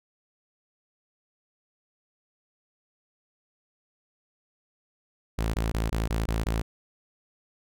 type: tone bursts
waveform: sawtooth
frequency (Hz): 55.4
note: A1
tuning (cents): +13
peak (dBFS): -21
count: 7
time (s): 5.38-6.62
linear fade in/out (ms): 10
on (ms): 160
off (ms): 20
effects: none